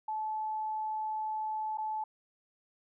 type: tone with dropouts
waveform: sine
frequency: 866 Hz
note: A5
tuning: 28 cents flat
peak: -32 dBFS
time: 0.08-2.04 s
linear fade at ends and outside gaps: 5 ms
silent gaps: 1.774-1.782 s
effects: none